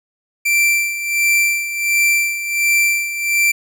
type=tone with tremolo; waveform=45% pulse; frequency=2349 Hz; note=D7; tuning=in tune; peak=-11 dBFS; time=0.45-3.52 s; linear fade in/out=10 ms; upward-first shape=sine; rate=1.4 Hz; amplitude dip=70%; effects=none